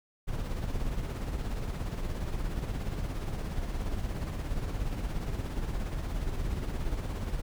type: noise with tremolo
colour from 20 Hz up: brown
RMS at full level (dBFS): -31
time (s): 0.27-7.42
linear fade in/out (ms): 20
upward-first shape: sine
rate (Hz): 17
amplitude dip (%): 45
effects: none